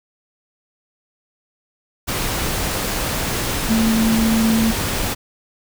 sine tone in noise, 223.7 Hz, A3, 29 cents sharp, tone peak -14 dBFS, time 3.69-4.72 s, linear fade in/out 20 ms, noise pink, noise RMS -22 dBFS, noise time 2.07-5.15 s, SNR +5 dB, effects none

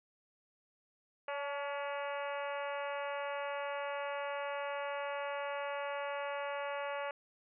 harmonic tone with a mistuned harmonic, 283.3 Hz, C#4, 38 cents sharp, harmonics 2 / 3 / 4 / 5 / 6 / 7 / 8 / 9 / 10, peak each -39 / -43 / -45 / -47 / -49 / -50 / -51 / -52 / -53 dBFS, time 1.28-7.11 s, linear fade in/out 2 ms, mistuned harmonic 3, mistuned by +32 cents, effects none

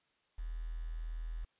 sine tone with quantisation, 40.79 Hz, E1, 17 cents flat, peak -37 dBFS, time 0.38-1.45 s, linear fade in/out 10 ms, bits 10, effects white hiss -75 dBFS RMS until 1.59 s + resampled to 8000 Hz

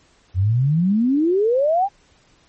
sine exponential sweep, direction up, 87.31 to 826 Hz, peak -14 dBFS, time 0.34-1.89 s, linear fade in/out 50 ms, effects pink hiss -56 dBFS RMS until 2.48 s + MP3 32 kbps

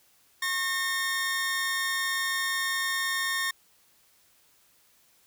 sawtooth tone pair together, 1085.7 / 1826 Hz, C#6 / A#6, -36 / -36 cents, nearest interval major sixth, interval 900 cents, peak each -30 / -24 dBFS, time 0.42-3.51 s, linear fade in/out 5 ms, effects white hiss -63 dBFS RMS until 5.26 s

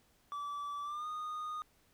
triangle tone with pitch glide, 1156 to 1231.8 Hz, D6 to D#6, -28 to -18 cents, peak -36 dBFS, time 0.32-1.62 s, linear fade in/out 0 ms, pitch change +110 cents, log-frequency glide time 0.83-1.07 s, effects pink hiss -70 dBFS RMS until 1.93 s

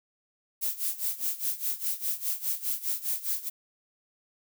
violet noise with tremolo, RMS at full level -28 dBFS, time 0.61-3.5 s, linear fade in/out 20 ms, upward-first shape sine, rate 4.9 Hz, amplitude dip 85%, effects none

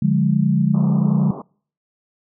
sine chord, D diminished, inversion none, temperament equal with one note detuned, 146.83 / 178.7 / 207.7 Hz, D3 / F3 / Ab3, 0 / +40 / 0 cents, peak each -18 dBFS, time 0.02-1.31 s, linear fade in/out 5 ms
pink band-pass noise, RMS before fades -33 dBFS, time 0.74-1.42 s, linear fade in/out 5 ms, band 130 to 1200 Hz, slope 96 dB/octave
effects noise-tail reverb RT60 0.5 s tail -26 dB re dry

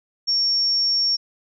sine tone, 5500 Hz, F8, 27 cents flat, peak -17 dBFS, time 0.27-1.17 s, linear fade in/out 20 ms, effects none

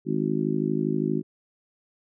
harmonic tone, 52.5 Hz, G#1, 19 cents sharp, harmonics 3 / 4 / 5 / 6 / 7, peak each -29 / -29 / -29 / -29 / -29 dBFS, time 0.05-1.23 s, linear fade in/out 50 ms, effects none

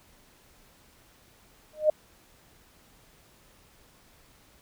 sine tone with exponential growth, 613 Hz, D#5, 26 cents flat, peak -14 dBFS, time 1.73-1.9 s, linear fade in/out 5 ms, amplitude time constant 35 ms, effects pink hiss -59 dBFS RMS until 4.61 s

